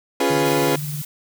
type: chord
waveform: 30% pulse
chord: C# dominant seventh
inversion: none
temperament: equal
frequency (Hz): 277.2 / 349.2 / 415.3 / 493.9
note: C#4 / E#4 / G#4 / B4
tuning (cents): 0 / 0 / 0 / 0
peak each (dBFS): -20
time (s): 0.2-0.76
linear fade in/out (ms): 5
type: tone with tremolo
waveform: sine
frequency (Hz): 148.6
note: D3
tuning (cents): +21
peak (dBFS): -24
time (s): 0.3-1.02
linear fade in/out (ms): 5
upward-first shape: sine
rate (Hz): 19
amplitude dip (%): 40
type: noise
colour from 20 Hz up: blue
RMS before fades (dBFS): -33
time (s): 0.45-1.05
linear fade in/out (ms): 5
effects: none